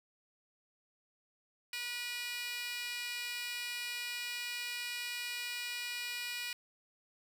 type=tone with high-pass filter; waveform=15% pulse; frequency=484.6 Hz; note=B4; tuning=33 cents flat; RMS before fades=-40 dBFS; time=1.73-6.53 s; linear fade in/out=2 ms; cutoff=2800 Hz; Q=4.3; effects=10-bit